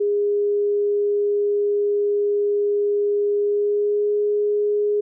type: tone with pitch glide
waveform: sine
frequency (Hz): 410.1 to 415.1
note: G#4 to G#4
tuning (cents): -22 to -1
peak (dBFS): -17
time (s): 0-5.01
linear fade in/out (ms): 10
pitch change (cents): +21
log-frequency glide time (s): 3.38-4.12
effects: none